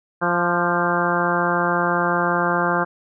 harmonic tone with a mistuned harmonic, 174.61 Hz, F3, in tune, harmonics 1 / 2 / 3 / 4 / 5 / 6 / 7 / 8 / 9, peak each -26 / -26 / -26 / -26 / -26 / -26 / -26 / -26 / -26 dBFS, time 0.21-2.85 s, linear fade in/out 20 ms, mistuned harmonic 7, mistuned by -32 cents, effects none

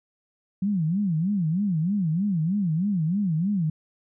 sine tone with vibrato, 179.7 Hz, F3, 50 cents sharp, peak -21 dBFS, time 0.62-3.7 s, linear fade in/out 5 ms, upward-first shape sine, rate 3.2 Hz, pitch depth 260 cents each way, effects none

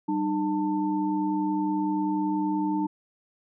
sine tone cluster, 193.8 / 304.3 / 892 Hz, G3 / D#4 / A5, -20 / -38 / +23 cents, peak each -31 / -25 / -31 dBFS, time 0.08-2.87 s, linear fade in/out 10 ms, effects none

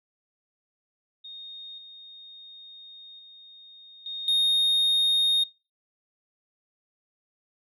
sine tone with level steps, 3700 Hz, A#7, 14 cents flat, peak -39 / -44 / -47 / -32 / -17 dBFS, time 1.24-5.44 s, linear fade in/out 10 ms, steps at 1.78 / 3.19 / 4.06 / 4.28 s, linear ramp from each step 2 ms, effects noise-tail reverb RT60 0.3 s tail -25 dB re dry + tanh soft clip ceiling -19 dBFS

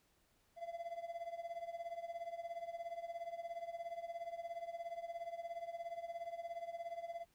triangle tone with tremolo, 680 Hz, F5, 46 cents flat, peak -37 dBFS, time 0.56-7.26 s, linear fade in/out 50 ms, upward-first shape triangle, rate 17 Hz, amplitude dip 90%, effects pink hiss -75 dBFS RMS until 7.34 s

